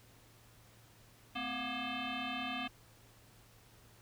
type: tone with frequency modulation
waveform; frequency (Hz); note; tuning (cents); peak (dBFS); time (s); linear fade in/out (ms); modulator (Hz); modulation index
sine; 1180; D6; +8; -36; 1.35-2.68; 10; 479; 4.5
effects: added 113 Hz sine -64 dBFS peak until 4.01 s + pink hiss -63 dBFS RMS until 4.01 s